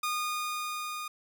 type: tone with level ramp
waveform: sawtooth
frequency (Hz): 1225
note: D#6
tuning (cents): -27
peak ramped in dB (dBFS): -25 to -32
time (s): 0.03-1.08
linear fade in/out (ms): 5
effects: none